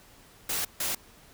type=noise bursts at uneven times; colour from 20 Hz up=white; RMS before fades=-30 dBFS; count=2; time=0.49-0.65 / 0.8-0.95 s; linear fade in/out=5 ms; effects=pink hiss -55 dBFS RMS until 1.33 s